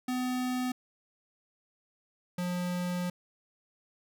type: tone pair in turn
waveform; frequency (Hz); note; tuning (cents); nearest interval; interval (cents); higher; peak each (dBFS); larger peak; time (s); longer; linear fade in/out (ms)
square; 252.1 / 178.26; B3 / F3; +36 / +36; tritone; 600; first; -30 / -31; first; 0.08-0.72 / 2.38-3.1; second; 5
effects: none